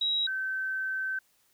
sine tone pair in turn, 3849 / 1540.8 Hz, B7 / G6, -45 / -30 cents, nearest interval octave + major third, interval 1585 cents, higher first, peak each -25 / -29 dBFS, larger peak first, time 0.01-0.27 / 0.27-1.19 s, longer second, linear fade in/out 5 ms, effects white hiss -68 dBFS RMS until 1.53 s

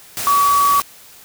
sine tone in noise, 1137 Hz, C#6, 44 cents sharp, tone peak -11 dBFS, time 0.27-0.8 s, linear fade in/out 0 ms, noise white, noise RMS -24 dBFS, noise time 0.17-0.82 s, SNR +10 dB, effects white hiss -43 dBFS RMS until 1.24 s

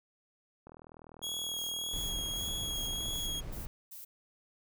click train, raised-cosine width 1 ms, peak -36 dBFS, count 101, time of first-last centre 0.67-3.158 s, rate 40.2 Hz
sawtooth tone with vibrato, 3312 Hz, G#7, 5 cents flat, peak -32 dBFS, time 1.22-3.41 s, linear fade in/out 20 ms, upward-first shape sine, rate 1.7 Hz, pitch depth 15 cents each way
violet noise bursts, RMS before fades -47 dBFS, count 7, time 1.57-4.05 s, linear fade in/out 10 ms, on 140 ms, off 250 ms
brown noise, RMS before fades -41 dBFS, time 1.93-3.67 s, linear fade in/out 0 ms
effects none

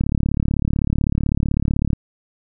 click train, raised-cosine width 5 ms, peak -6 dBFS, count 70, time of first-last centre 0.01-1.932 s, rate 35.9 Hz, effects none

